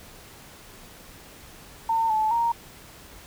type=tone with pitch steps; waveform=sine; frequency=905 / 868 / 932 Hz; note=A5 / A5 / A#5; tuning=+48 / -24 / -1 cents; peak=-20 dBFS; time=1.89-2.52 s; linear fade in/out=5 ms; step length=210 ms; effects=pink hiss -47 dBFS RMS until 3.26 s